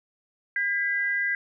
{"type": "tone pair together", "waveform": "sine", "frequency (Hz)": [1615, 1986.9], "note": ["G#6", "B6"], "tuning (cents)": [-49, 10], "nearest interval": "major third", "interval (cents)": 359, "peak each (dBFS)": -26, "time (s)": [0.56, 1.35], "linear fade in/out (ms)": 2, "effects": []}